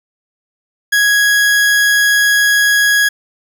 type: tone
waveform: 40% pulse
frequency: 1661.2 Hz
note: G#6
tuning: in tune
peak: -8 dBFS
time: 0.92-3.09 s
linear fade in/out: 10 ms
effects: none